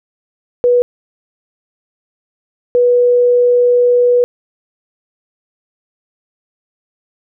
sine tone bursts at uneven times, 488.5 Hz, B4, 19 cents flat, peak -7 dBFS, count 2, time 0.64-0.82 / 2.75-4.24 s, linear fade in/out 0 ms, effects none

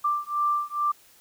sine beating tone pair, 1179 / 1181.3 Hz, D6 / D6, +6 / +10 cents, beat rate 2.3 Hz, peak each -26 dBFS, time 0.04-0.92 s, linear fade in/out 10 ms, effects white hiss -56 dBFS RMS until 1.2 s

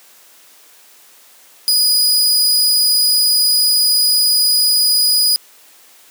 sawtooth tone, 4939 Hz, D#8, 14 cents flat, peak -8 dBFS, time 1.68-5.36 s, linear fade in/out 0 ms, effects white hiss -46 dBFS RMS until 6.1 s + high-pass 300 Hz 12 dB/octave

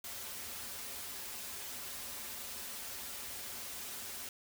white noise with comb filter, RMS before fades -44 dBFS, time 0.04-4.29 s, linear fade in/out 2 ms, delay 6.3 ms, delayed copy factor -0.7, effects none

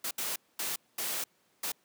white noise bursts at uneven times, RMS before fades -34 dBFS, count 5, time 0.04-0.11 / 0.18-0.36 / 0.59-0.76 / 0.98-1.24 / 1.63-1.72 s, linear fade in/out 5 ms, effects pink hiss -69 dBFS RMS until 1.84 s + high-pass 200 Hz 12 dB/octave

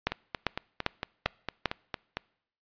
two click trains, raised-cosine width 0.3 ms, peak -15 / -9 dBFS, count 10 / 5, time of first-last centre 0.12-2.17 / 0.07-1.657 s, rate 4.39 / 2.52 Hz, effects noise-tail reverb RT60 0.7 s tail -25 dB re dry + resampled to 11025 Hz

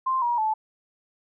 sine tone with pitch steps, 1046.5 / 954.1 / 869.9 Hz, C6 / A#5 / A5, 0 / +40 / -20 cents, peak -21 dBFS, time 0.06-0.54 s, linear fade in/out 10 ms, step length 160 ms, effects none

